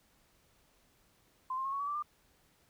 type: tone with pitch steps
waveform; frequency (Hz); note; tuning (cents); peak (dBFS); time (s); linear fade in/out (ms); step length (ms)
sine; 1034 / 1059.4 / 1085.4 / 1112.1 / 1139.4 / 1167.3 / 1196; C6 / C6 / C#6 / C#6 / C#6 / D6 / D6; -21 / +21 / -37 / +5 / +47 / -11 / +31; -33; 1.5-2.025; 5; 75
effects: pink hiss -69 dBFS RMS until 2.69 s